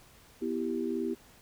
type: chord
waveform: sine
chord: E minor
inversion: second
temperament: equal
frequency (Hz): 246.9 / 329.6 / 392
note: B3 / E4 / G4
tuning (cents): 0 / 0 / 0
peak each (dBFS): -34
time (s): 0.41-1.15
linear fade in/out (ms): 20
effects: pink hiss -58 dBFS RMS until 1.41 s